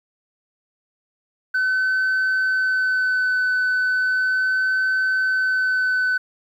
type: tone with vibrato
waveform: sine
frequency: 1515 Hz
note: F#6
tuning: 40 cents sharp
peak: -15 dBFS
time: 1.54-6.18 s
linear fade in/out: 10 ms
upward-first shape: sine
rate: 0.36 Hz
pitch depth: 11 cents each way
effects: tanh soft clip ceiling -16 dBFS + 9-bit